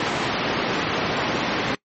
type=band-pass noise; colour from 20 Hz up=pink; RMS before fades=-24 dBFS; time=0-1.75 s; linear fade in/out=2 ms; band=190 to 3300 Hz; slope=12 dB/octave; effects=noise-tail reverb RT60 0.1 s tail -22 dB re dry + MP3 32 kbps